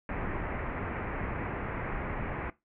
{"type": "low-pass noise", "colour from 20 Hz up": "pink", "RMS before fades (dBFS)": -35, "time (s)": [0.09, 2.5], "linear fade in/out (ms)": 2, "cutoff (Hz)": 2300, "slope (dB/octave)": 48, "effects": ["noise-tail reverb RT60 0.2 s tail -18 dB re dry"]}